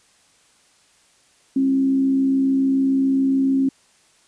sine tone with frequency modulation, 268.5 Hz, C4, 45 cents sharp, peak -15 dBFS, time 1.56-3.69 s, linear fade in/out 5 ms, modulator 67 Hz, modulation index 0.27, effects white hiss -57 dBFS RMS until 4.27 s + resampled to 22050 Hz

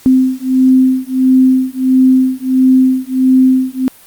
sine beating tone pair, 258.6 / 260.1 Hz, C4 / C4, -20 / -10 cents, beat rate 1.5 Hz, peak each -10 dBFS, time 0.06-3.88 s, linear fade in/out 0 ms, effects white hiss -41 dBFS RMS until 4.06 s + Opus 48 kbps

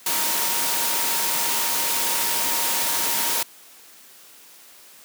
sine tone in noise, 932.3 Hz, A#5, in tune, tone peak -32 dBFS, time 0.06-3.43 s, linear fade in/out 5 ms, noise white, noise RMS -23 dBFS, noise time 0.06-3.43 s, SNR -12 dB, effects white hiss -48 dBFS RMS until 5.04 s + high-pass 200 Hz 12 dB/octave

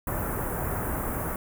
pink band-stop noise, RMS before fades -30 dBFS, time 0.07-1.36 s, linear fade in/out 2 ms, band 1600 to 11000 Hz, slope 24 dB/octave, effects none

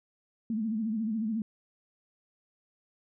sine tone with vibrato, 220 Hz, A3, in tune, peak -28 dBFS, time 0.5-1.42 s, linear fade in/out 2 ms, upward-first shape sine, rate 14 Hz, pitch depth 90 cents each way, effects none

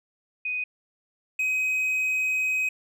sine / triangle tone pair in turn, 2496 / 2525 Hz, D#7 / D#7, +5 / +25 cents, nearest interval unison, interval 20 cents, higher second, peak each -26 / -21 dBFS, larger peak second, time 0.45-0.64 / 1.39-2.69 s, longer second, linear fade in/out 5 ms, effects none

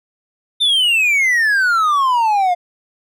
triangle exponential sweep, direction down, 3625 to 695 Hz, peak -10 dBFS, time 0.6-2.55 s, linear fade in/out 20 ms, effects none

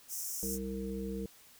pink high-pass noise, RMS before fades -39 dBFS, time 0.08-0.59 s, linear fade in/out 50 ms, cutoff 5400 Hz, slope 96 dB/octave
harmonic tone, 65.41 Hz, C2, in tune, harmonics 1 / 3 / 5 / 7, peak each -43 / -38 / -44 / -41 dBFS, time 0.43-1.26 s, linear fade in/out 0 ms
effects white hiss -59 dBFS RMS until 1.59 s

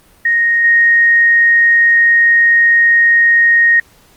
sine tone with level steps, 1864.7 Hz, A#6, in tune, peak -9 / -6 dBFS, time 0.25-3.8 s, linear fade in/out 5 ms, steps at 0.64 s, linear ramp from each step 5 ms, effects pink hiss -48 dBFS RMS until 4.16 s + Opus 32 kbps

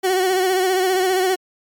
30% pulse tone with vibrato, 372.8 Hz, F#4, 13 cents sharp, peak -13 dBFS, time 0.03-1.36 s, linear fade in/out 20 ms, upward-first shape sine, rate 15 Hz, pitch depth 50 cents each way, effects MP3 96 kbps

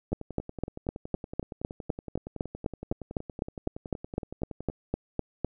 two click trains, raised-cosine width 2 ms, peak -24 / -14 dBFS, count 50 / 22, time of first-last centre 0.12-4.699 / 0.13-5.446 s, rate 10.7 / 3.95 Hz, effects none

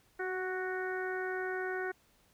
harmonic tone with a mistuned harmonic, 370 Hz, F#4, in tune, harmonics 1 / 2 / 3 / 4 / 5 / 6, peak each -36 / -42 / -48 / -39 / -43 / -53 dBFS, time 0.19-1.92 s, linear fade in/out 10 ms, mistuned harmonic 1, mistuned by +16 cents, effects pink hiss -68 dBFS RMS until 2.33 s

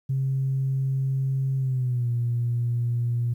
sine tone with pitch glide, 134 to 119.38 Hz, C3 to A#2, +42 to +42 cents, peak -21 dBFS, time 0.09-3.34 s, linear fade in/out 10 ms, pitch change -200 cents, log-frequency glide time 1.57-2.09 s, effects tanh soft clip ceiling -17 dBFS + 10-bit

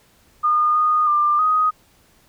sine tone with pitch steps, 1219 / 1231 / 1192 / 1251 Hz, D#6 / D#6 / D6 / D#6, -36 / -19 / +25 / +9 cents, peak -14 dBFS, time 0.43-1.71 s, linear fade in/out 20 ms, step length 320 ms, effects pink hiss -56 dBFS RMS until 2.28 s

